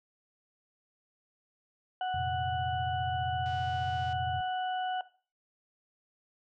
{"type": "harmonic tone", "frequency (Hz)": 740, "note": "F#5", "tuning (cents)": 0, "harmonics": [1, 2, 4], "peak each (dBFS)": [-30, -41, -44], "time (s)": [2.01, 5.01], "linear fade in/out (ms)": 2}
{"type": "chord", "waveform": "sine", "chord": "F suspended fourth", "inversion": "none", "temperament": "equal with one note detuned", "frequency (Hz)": [87.31, 115.87, 130.81], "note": ["F2", "Bb2", "C3"], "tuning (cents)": [0, -10, 0], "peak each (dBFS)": [-38, -41, -41], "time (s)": [2.14, 4.41], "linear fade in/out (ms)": 5}
{"type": "click train", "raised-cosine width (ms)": 0.2, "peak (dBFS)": -37, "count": 162, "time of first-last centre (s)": [3.46, 4.128], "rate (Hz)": 241}
{"effects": ["noise-tail reverb RT60 0.4 s tail -17 dB re dry"]}